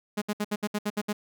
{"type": "tone bursts", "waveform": "sawtooth", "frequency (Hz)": 208.4, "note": "G#3", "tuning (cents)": 6, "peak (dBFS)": -22, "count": 9, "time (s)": [0.17, 1.13], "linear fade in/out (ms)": 10, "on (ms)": 48, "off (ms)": 66, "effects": []}